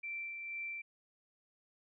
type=tone with tremolo; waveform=sine; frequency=2345 Hz; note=D7; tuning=3 cents flat; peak=-38 dBFS; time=0.03-0.82 s; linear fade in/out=10 ms; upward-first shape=sine; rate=2.1 Hz; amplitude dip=35%; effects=none